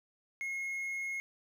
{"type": "tone", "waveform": "triangle", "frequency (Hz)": 2161, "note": "C#7", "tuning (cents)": -45, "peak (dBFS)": -33, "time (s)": [0.41, 1.2], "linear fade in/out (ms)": 0, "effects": []}